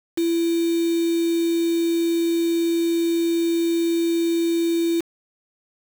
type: tone with quantisation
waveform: sine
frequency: 335.3 Hz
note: E4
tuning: 30 cents sharp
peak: -18 dBFS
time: 0.17-5.01 s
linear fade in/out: 10 ms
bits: 5
effects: none